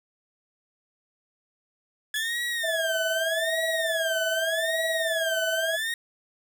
30% pulse tone with vibrato, 1700 Hz, G#6, 40 cents sharp, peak -24 dBFS, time 2.14-5.94 s, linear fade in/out 2 ms, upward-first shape sine, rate 0.83 Hz, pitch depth 210 cents each way
sawtooth tone with exponential decay, 3322 Hz, G#7, in tune, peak -26 dBFS, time 2.16-2.5 s, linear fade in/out 0 ms, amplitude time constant 73 ms
sine tone with tremolo, 652 Hz, E5, 19 cents flat, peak -24 dBFS, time 2.63-5.77 s, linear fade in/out 20 ms, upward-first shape sine, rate 19 Hz, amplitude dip 55%
effects none

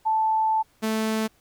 sine / sawtooth tone pair in turn, 878 / 219.5 Hz, A5 / A3, -4 / -4 cents, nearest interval 2 octaves, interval 2400 cents, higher first, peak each -19 dBFS, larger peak neither, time 0.05-0.63 / 0.82-1.28 s, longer first, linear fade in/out 20 ms, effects pink hiss -62 dBFS RMS until 1.4 s

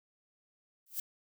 violet noise with exponential growth, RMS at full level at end -31 dBFS, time 0.86-1 s, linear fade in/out 5 ms, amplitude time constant 29 ms, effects none

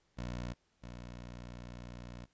15% pulse tone pair in turn, 60.3 / 59.98 Hz, B1 / B1, -41 / -50 cents, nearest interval unison, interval 9 cents, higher first, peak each -32 / -39 dBFS, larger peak first, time 0.17-0.54 / 0.82-2.26 s, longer second, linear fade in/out 20 ms, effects pink hiss -75 dBFS RMS until 2.33 s + resampled to 16000 Hz

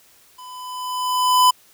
square tone with level ramp, 1004 Hz, B5, 28 cents sharp, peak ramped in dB -38 to -10 dBFS, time 0.38-1.51 s, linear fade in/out 10 ms, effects white hiss -53 dBFS RMS until 1.73 s

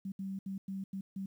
sine tone bursts at uneven times, 193.3 Hz, G3, 24 cents flat, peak -36 dBFS, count 6, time 0.05-0.12 / 0.19-0.39 / 0.46-0.58 / 0.68-0.84 / 0.93-1.01 / 1.16-1.26 s, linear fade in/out 5 ms, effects 11-bit

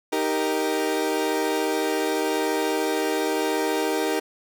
30% pulse chord, Eb major, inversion none, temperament equal, 311.1 / 392 / 466.2 Hz, Eb4 / G4 / Bb4, 0 / 0 / 0 cents, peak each -24 dBFS, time 0.12-4.2 s, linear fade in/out 10 ms, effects none

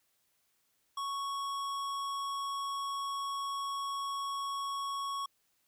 sine tone with hard clipping, 1109 Hz, C#6, in tune, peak -36 dBFS, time 0.97-5.26 s, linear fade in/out 5 ms, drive 15 dB, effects white hiss -75 dBFS RMS until 5.67 s

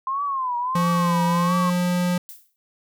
sine tone with vibrato, 1048 Hz, C6, 2 cents sharp, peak -22 dBFS, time 0.07-1.7 s, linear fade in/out 2 ms, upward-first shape triangle, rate 1.5 Hz, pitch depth 170 cents each way
square tone with pitch glide, 173 to 178.07 Hz, F3 to F3, -16 to +34 cents, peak -20 dBFS, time 0.75-2.18 s, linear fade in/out 5 ms, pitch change +50 cents, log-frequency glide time 1.47-1.52 s
violet noise with exponential decay, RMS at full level -36 dBFS, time 2.29-2.56 s, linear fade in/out 0 ms, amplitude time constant 58 ms
effects none

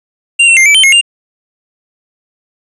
square tone with pitch steps, 2776 / 2711 / 2106 / 2306 / 3096 / 2162 / 2798 Hz, F7 / E7 / C7 / D7 / G7 / C#7 / F7, -11 / +48 / +11 / -32 / -22 / -44 / +3 cents, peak -4 dBFS, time 0.39-1.013 s, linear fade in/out 10 ms, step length 89 ms, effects resampled to 24000 Hz

